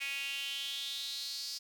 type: tone with high-pass filter sweep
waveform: sawtooth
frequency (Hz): 277.2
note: C#4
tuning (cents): 0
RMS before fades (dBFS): -39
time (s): 0-1.59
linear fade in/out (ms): 20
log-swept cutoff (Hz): 2400 to 4900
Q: 6.1
effects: none